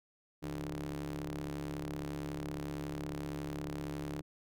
sawtooth ring-modulated tone, 70.9 Hz, C#2, 40 cents sharp, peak -31 dBFS, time 0.42-4.22 s, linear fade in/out 20 ms, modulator 230 Hz, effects none

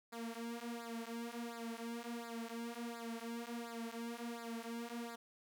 sawtooth tone with flanger, 233.1 Hz, A#3, in tune, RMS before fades -45 dBFS, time 0.12-5.16 s, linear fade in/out 10 ms, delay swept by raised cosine 0.33 to 5.93 ms, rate 1.4 Hz, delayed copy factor -1, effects none

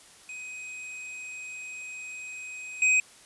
square tone with level steps, 2515 Hz, D#7, 18 cents sharp, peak -38 / -20 dBFS, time 0.29-3 s, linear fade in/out 2 ms, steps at 2.82 s, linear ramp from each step 2 ms, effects white hiss -53 dBFS RMS until 3.25 s + resampled to 24000 Hz

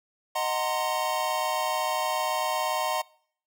square chord, C half-diminished seventh, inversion first, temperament equal with one note detuned, 622.3 / 740 / 919.5 / 1046.5 Hz, Eb5 / Gb5 / Bb5 / C6, 0 / 0 / -24 / 0 cents, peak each -32 dBFS, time 0.35-3.02 s, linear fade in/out 10 ms, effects noise-tail reverb RT60 0.6 s tail -24 dB re dry

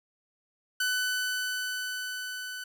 sawtooth tone with level ramp, 1500 Hz, F#6, 23 cents sharp, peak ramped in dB -22 to -33 dBFS, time 0.8-2.64 s, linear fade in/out 5 ms, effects none

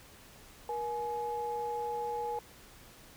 sine tone pair together, 475.3 / 843 Hz, A#4 / G#5, +34 / +26 cents, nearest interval minor seventh, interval 992 cents, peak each -36 / -34 dBFS, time 0.69-2.39 s, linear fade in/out 2 ms, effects tanh soft clip ceiling -25 dBFS + pink hiss -55 dBFS RMS until 3.16 s

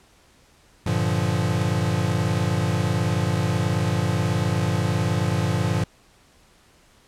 square chord, G minor seventh, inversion none, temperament equal, 98 / 116.54 / 146.83 / 174.61 Hz, G2 / Bb2 / D3 / F3, 0 / 0 / 0 / 0 cents, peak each -26 / -26 / -28 / -27 dBFS, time 0.86-5.84 s, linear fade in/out 5 ms, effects pink hiss -56 dBFS RMS until 7.07 s + low-pass 10000 Hz 12 dB/octave

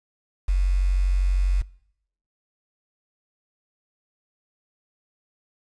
sine tone with quantisation, 46.25 Hz, F#1, in tune, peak -17 dBFS, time 0.48-1.62 s, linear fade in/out 10 ms, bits 7, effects noise-tail reverb RT60 0.7 s tail -22 dB re dry + resampled to 22050 Hz

